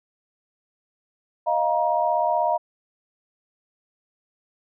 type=chord; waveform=sine; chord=Eb suspended second; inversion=none; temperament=equal with one note detuned; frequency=622.3 / 698.5 / 946.4 Hz; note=Eb5 / F5 / Bb5; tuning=0 / 0 / +26 cents; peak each=-24 / -23 / -23 dBFS; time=1.46-2.58 s; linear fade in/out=20 ms; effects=none